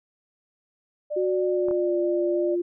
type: tone with vibrato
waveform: sine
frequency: 593 Hz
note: D5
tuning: 17 cents sharp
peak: -26 dBFS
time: 1.1-2.56 s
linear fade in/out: 20 ms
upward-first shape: square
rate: 3.2 Hz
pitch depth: 10 cents each way
type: tone with pitch glide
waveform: sine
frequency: 370 to 349.2 Hz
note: F#4 to F4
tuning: 0 to 0 cents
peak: -22 dBFS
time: 1.16-2.62 s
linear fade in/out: 10 ms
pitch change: -100 cents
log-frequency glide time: 1.34-1.99 s
type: clicks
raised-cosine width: 1 ms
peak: -23 dBFS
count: 2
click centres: 1.685 / 1.711 s
effects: none